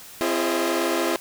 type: tone cluster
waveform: sawtooth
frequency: 259.9 / 338.6 / 411.7 / 533 / 627 Hz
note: C4 / E4 / G#4 / C5 / D#5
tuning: -11 / +46 / -15 / +32 / +13 cents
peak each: -27 / -20 / -25 / -26 / -26 dBFS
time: 0.21-1.16 s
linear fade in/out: 0 ms
effects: white hiss -43 dBFS RMS until 1.2 s